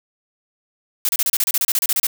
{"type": "noise bursts", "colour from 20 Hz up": "blue", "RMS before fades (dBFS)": -18, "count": 15, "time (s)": [1.05, 2.069], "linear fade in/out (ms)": 2, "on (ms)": 39, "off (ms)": 31, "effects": []}